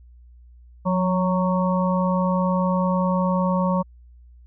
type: harmonic tone with a mistuned harmonic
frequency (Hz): 185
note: F#3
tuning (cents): 0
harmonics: 1 / 3 / 5 / 6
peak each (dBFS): -20 / -25 / -27 / -28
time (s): 0.85-3.83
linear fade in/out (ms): 20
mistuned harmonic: 1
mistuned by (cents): -37
effects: added 60 Hz sine -45 dBFS peak until 4.46 s